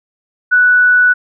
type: tone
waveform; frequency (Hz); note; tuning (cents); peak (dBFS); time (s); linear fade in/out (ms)
sine; 1480; F#6; 0; -6; 0.51-1.14; 20
effects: none